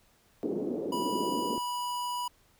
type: band-pass noise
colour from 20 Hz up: pink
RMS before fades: -33 dBFS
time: 0.43-1.58 s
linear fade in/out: 0 ms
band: 240 to 440 Hz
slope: 24 dB/octave
type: tone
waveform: square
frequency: 979 Hz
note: B5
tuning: 15 cents flat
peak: -32 dBFS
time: 0.92-2.28 s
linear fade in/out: 5 ms
effects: pink hiss -65 dBFS RMS until 2.59 s